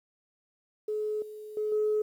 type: tone with level steps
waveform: sine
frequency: 426.1 Hz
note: G#4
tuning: 44 cents sharp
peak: -28 / -40 / -27 / -23 dBFS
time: 0.88-2.02 s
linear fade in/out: 5 ms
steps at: 1.22 / 1.57 / 1.72 s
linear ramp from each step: 2 ms
effects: tanh soft clip ceiling -20 dBFS + 10-bit